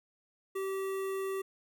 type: tone with notch filter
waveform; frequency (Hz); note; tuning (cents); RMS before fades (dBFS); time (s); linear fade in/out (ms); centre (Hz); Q
square; 386.4; G4; -25; -35; 0.55-1.42; 10; 4700; 0.83
effects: none